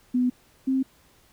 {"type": "tone pair in turn", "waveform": "sine", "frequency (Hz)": [249.3, 264.3], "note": ["B3", "C4"], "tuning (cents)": [16, 18], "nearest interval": "minor second", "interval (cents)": 102, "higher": "second", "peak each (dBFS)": [-19, -20], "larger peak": "first", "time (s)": [[0.14, 0.3], [0.67, 0.83]], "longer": "neither", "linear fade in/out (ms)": 10, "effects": ["pink hiss -59 dBFS RMS until 1.32 s"]}